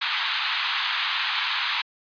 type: band-pass noise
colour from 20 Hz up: white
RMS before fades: -26 dBFS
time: 0.01-1.82 s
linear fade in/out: 10 ms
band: 890 to 4100 Hz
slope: 48 dB/octave
effects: resampled to 11025 Hz